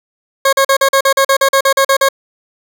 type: tone bursts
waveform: 20% pulse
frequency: 544 Hz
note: C#5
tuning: 33 cents flat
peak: -3 dBFS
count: 14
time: 0.45-2.088 s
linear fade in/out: 5 ms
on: 78 ms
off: 42 ms
effects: none

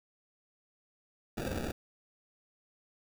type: noise with sample-and-hold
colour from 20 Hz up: white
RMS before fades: -36 dBFS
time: 1.37-1.72 s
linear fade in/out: 10 ms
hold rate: 1050 Hz
effects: none

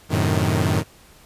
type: chord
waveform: sawtooth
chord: F# diminished seventh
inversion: none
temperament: equal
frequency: 92.5 / 110 / 130.81 / 155.56 Hz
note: F#2 / A2 / C3 / Eb3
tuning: 0 / 0 / 0 / 0 cents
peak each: -18 / -19 / -23 / -19 dBFS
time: 0.09-0.84 s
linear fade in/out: 50 ms
effects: pink hiss -50 dBFS RMS until 1.25 s + resampled to 32000 Hz

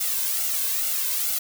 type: noise with flanger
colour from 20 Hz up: blue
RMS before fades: -25 dBFS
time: 0-1.39 s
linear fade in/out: 10 ms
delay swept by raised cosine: 1.4 to 1.95 ms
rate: 2.3 Hz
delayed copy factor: +0.75
effects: none

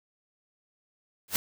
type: noise with exponential growth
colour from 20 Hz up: white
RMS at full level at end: -21 dBFS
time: 1.28-1.36 s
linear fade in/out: 1 ms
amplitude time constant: 17 ms
effects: none

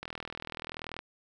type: click train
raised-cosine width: 0.3 ms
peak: -22 dBFS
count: 40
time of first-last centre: 0.03-0.991 s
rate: 40.6 Hz
effects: none

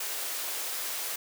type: high-pass noise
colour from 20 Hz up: white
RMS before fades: -34 dBFS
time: 0-1.16 s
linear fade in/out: 5 ms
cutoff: 360 Hz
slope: 24 dB/octave
effects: none

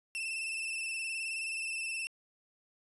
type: tone with vibrato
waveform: 40% pulse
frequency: 2662 Hz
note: E7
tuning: 16 cents sharp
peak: -34 dBFS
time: 0.15-2.07 s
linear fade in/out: 0 ms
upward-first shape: square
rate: 19 Hz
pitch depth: 31 cents each way
effects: resampled to 32000 Hz

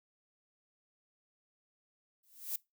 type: noise with exponential growth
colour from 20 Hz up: violet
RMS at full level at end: -33 dBFS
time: 2.23-2.56 s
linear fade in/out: 5 ms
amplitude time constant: 70 ms
effects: noise-tail reverb RT60 0.2 s tail -22 dB re dry

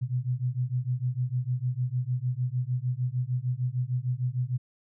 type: beating tone pair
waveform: sine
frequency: 122.2 / 128.8 Hz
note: B2 / C3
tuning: -18 / -27 cents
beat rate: 6.6 Hz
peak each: -29 dBFS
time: 0.01-4.58 s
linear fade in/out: 20 ms
effects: none

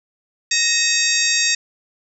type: harmonic tone with a mistuned harmonic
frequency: 932.3 Hz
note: A#5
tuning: in tune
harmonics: 2 / 3 / 4 / 5 / 6 / 7 / 8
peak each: -23 / -23 / -23 / -23 / -23 / -23 / -23 dBFS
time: 0.51-1.55 s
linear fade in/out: 5 ms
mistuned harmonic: 3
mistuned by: -140 cents
effects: none

